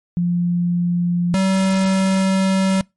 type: tone pair in turn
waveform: sine / square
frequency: 174.61 / 191.14 Hz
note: F3 / G3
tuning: 0 / -43 cents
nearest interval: major second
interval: 157 cents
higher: second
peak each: -15 dBFS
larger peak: neither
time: 0.17-1.34 / 1.34-2.81 s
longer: second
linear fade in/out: 0 ms
effects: noise-tail reverb RT60 0.2 s tail -24 dB re dry + MP3 48 kbps